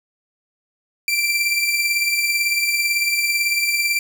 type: beating tone pair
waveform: sawtooth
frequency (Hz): 2349 / 2367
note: D7 / D7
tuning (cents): 0 / +13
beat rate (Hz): 18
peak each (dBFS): -15 / -21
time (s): 1.08-3.99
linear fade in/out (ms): 2
effects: none